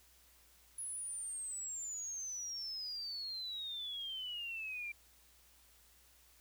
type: exponential sweep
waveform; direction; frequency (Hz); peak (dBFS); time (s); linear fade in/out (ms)
sine; down; 10548 to 2349; -40; 0.78-4.92; 5
effects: added 60 Hz sine -70 dBFS peak until 6.4 s + white hiss -66 dBFS RMS until 6.4 s